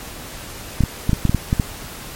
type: clicks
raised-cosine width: 5 ms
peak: -3 dBFS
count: 9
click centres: 0.807 / 0.837 / 1.094 / 1.132 / 1.253 / 1.295 / 1.347 / 1.529 / 1.598 s
effects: pink hiss -34 dBFS RMS until 2.15 s + MP3 64 kbps